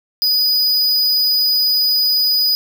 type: tone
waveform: square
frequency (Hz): 4957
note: D#8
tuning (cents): -7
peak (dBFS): -13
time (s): 0.22-2.55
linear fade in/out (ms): 0
effects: none